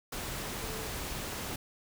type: tone in noise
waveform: sine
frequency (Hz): 440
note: A4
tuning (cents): 0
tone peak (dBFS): -43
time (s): 0.62-0.87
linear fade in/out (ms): 5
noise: pink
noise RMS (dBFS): -38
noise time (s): 0.12-1.56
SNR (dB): -8
effects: none